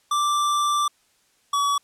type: tone pair in turn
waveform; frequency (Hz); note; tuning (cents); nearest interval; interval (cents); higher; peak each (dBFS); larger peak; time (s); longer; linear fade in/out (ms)
square; 1174.7 / 1137.3; D6 / C#6; 0 / +44; minor second; 56; first; -20; neither; 0.11-0.88 / 1.53-1.78; first; 5
effects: white hiss -63 dBFS RMS until 1.83 s + low-pass 10000 Hz 12 dB/octave